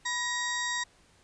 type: harmonic tone with a mistuned harmonic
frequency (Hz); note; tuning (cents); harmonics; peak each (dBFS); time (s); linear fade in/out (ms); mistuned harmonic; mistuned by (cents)
946; A#5; +25; 1 / 2 / 4 / 5 / 6 / 7 / 8; -36 / -32 / -36 / -44 / -41 / -47 / -39; 0.05-0.84; 10; 1; +78
effects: pink hiss -62 dBFS RMS until 1.23 s + resampled to 22050 Hz